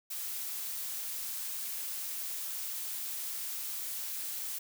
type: noise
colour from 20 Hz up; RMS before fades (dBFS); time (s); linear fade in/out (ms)
blue; -38; 0.1-4.59; 10
effects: none

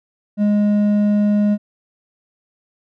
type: tone with hard clipping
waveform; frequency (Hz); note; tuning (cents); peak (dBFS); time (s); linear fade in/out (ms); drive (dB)
sine; 207.1; G#3; -5; -14; 0.37-1.58; 50; 5
effects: none

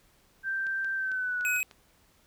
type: tone with pitch glide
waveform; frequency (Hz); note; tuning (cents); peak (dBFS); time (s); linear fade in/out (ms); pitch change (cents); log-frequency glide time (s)
sine; 1568 to 1471.5; G6 to F#6; 0 to -10; -28; 0.43-1.61; 50; -110; 0.95-1.39
type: clicks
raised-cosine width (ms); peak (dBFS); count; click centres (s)
0.2; -31; 7; 0.668 / 0.846 / 1.117 / 1.41 / 1.563 / 1.604 / 1.712
type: tone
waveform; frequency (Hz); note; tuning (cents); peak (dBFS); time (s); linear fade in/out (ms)
square; 2534; D#7; +31; -28; 1.45-1.63; 0
effects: pink hiss -64 dBFS RMS until 2.26 s

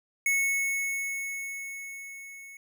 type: tone with level ramp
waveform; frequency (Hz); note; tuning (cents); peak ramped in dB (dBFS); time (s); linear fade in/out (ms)
square; 2202; C#7; -12; -23 to -45; 0.26-2.57; 2
effects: none

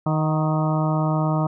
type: harmonic tone with a mistuned harmonic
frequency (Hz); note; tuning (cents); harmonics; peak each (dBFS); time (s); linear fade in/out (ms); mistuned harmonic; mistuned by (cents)
156.1; D#3; +6; 1 / 2 / 3 / 4 / 5 / 6 / 7 / 8; -20 / -27 / -37 / -28 / -31 / -31 / -33 / -32; 0.06-1.47; 5; 5; -39
effects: none

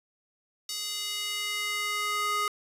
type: tone with high-pass filter sweep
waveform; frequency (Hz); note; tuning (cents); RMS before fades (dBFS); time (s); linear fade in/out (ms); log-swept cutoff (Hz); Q
square; 415.3; G#4; 0; -31; 0.69-2.48; 2; 4400 to 1100; 1.7
effects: resampled to 32000 Hz

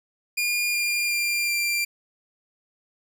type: tone with pitch steps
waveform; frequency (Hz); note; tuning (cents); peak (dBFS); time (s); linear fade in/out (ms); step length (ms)
sawtooth; 2421 / 2404 / 2388 / 2371; D#7 / D7 / D7 / D7; -48 / +40 / +28 / +16; -19; 0.37-1.85; 10; 370
effects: none

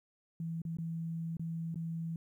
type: tone with dropouts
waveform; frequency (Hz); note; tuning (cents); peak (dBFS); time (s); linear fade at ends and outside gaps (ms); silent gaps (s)
sine; 164.81; E3; 0; -35; 0.4-2.16; 2; 0.618-0.651 / 0.77-0.785 / 1.369-1.395 / 1.744-1.757
effects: 12-bit

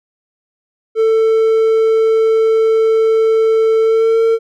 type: tone with pitch glide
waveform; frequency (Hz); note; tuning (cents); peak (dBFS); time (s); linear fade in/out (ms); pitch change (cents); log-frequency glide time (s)
triangle; 444.9 to 452.9; A4 to A#4; +19 to -50; -7; 0.95-4.39; 50; +31; 3.8-4.2
effects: none

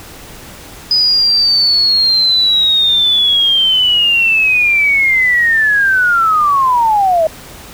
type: linear sweep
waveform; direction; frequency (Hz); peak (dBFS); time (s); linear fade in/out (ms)
sine; down; 5000 to 622.3; -8; 0.91-7.27; 2
effects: pink hiss -34 dBFS RMS until 7.73 s

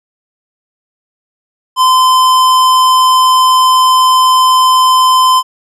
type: tone with hard clipping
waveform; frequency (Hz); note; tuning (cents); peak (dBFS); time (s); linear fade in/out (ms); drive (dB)
sine; 1028; C6; -31; -7; 1.76-5.43; 50; 16
effects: none

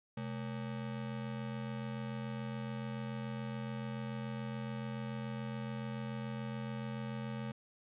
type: ring-modulated tone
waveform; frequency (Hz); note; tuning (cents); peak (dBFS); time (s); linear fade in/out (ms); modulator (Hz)
square; 172.3; F3; -23; -36; 0.17-7.52; 5; 43.5
effects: resampled to 8000 Hz + 12-bit

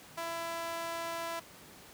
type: tone with high-pass filter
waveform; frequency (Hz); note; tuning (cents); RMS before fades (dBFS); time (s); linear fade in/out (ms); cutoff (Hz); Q
sawtooth; 334; E4; +23; -38; 0.17-1.4; 10; 800; 1.8
effects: pink hiss -53 dBFS RMS until 1.93 s + high-pass 100 Hz 12 dB/octave

